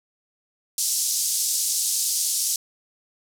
pink band-pass noise, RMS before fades -24 dBFS, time 0.78-2.56 s, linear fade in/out 2 ms, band 5200 to 12000 Hz, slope 24 dB/octave, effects none

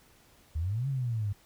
sine exponential two-way sweep, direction up then down, 73.42 to 140.5 to 98.4 Hz, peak -28 dBFS, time 0.55-1.33 s, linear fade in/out 10 ms, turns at 0.88 s, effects pink hiss -61 dBFS RMS until 1.45 s

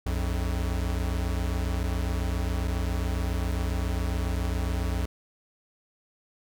square tone pair together, 59.99 / 87.31 Hz, B1 / F2, -50 / 0 cents, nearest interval tritone, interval 650 cents, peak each -28 / -31 dBFS, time 0.06-5.06 s, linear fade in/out 5 ms, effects none

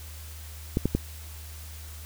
clicks, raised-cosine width 3 ms, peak -10 dBFS, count 3, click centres 0.771 / 0.856 / 0.95 s, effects added 77 Hz sine -40 dBFS peak until 2.05 s + white hiss -47 dBFS RMS until 2.05 s

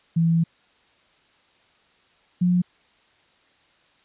sine tone pair in turn, 165.7 / 178.46 Hz, E3 / F3, +9 / +38 cents, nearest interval minor second, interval 129 cents, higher second, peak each -16 dBFS, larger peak neither, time 0.16-0.44 / 2.41-2.62 s, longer first, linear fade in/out 10 ms, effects white hiss -60 dBFS RMS until 4.04 s + resampled to 8000 Hz

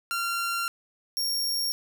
sawtooth tone pair in turn, 1379 / 5543 Hz, F6 / F8, -22 / -14 cents, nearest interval 2 octaves, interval 2408 cents, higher second, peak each -23 dBFS, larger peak neither, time 0.11-0.68 / 1.17-1.72 s, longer first, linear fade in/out 0 ms, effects none

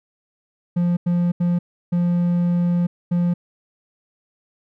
triangle tone bursts at uneven times, 174.61 Hz, F3, in tune, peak -14 dBFS, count 5, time 0.76-0.97 / 1.06-1.32 / 1.4-1.59 / 1.92-2.87 / 3.11-3.34 s, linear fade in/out 10 ms, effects none

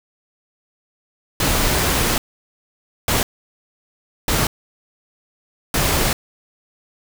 pink noise bursts at uneven times, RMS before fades -18 dBFS, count 4, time 1.4-2.18 / 3.08-3.23 / 4.28-4.47 / 5.74-6.13 s, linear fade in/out 2 ms, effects none

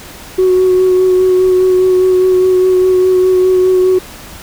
sine tone with vibrato, 370 Hz, F#4, in tune, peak -5 dBFS, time 0.38-3.99 s, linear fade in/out 10 ms, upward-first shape sine, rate 4.9 Hz, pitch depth 16 cents each way, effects tanh soft clip ceiling -3 dBFS + pink hiss -32 dBFS RMS until 4.42 s

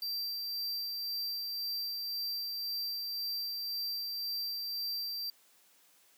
square tone with tremolo, 4700 Hz, D8, 1 cent sharp, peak -34 dBFS, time 0.02-5.3 s, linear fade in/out 2 ms, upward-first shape sine, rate 1.9 Hz, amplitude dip 25%, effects white hiss -65 dBFS RMS until 6.17 s + high-pass 200 Hz 12 dB/octave

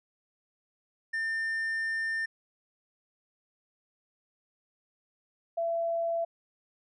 triangle / sine tone pair in turn, 1800 / 671.3 Hz, A6 / E5, +39 / +31 cents, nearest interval octave + perfect fourth, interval 1708 cents, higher first, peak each -27 dBFS, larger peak neither, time 1.13-2.26 / 5.57-6.25 s, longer first, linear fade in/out 10 ms, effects resampled to 24000 Hz

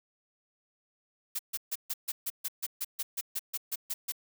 blue noise bursts, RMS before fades -33 dBFS, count 16, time 1.35-4.122 s, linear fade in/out 10 ms, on 42 ms, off 140 ms, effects none

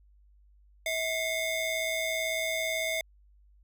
30% pulse ring-modulated tone, 1408 Hz, F6, 14 cents sharp, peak -23 dBFS, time 0.86-3.01 s, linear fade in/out 2 ms, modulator 763 Hz, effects added 50 Hz sine -57 dBFS peak until 3.63 s

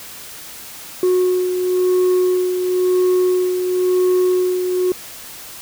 sine beating tone pair, 365 / 365.97 Hz, F#4 / F#4, -24 / -19 cents, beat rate 0.97 Hz, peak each -12 / -20 dBFS, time 1.03-4.92 s, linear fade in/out 2 ms, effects tanh soft clip ceiling -11 dBFS + white hiss -35 dBFS RMS until 5.61 s

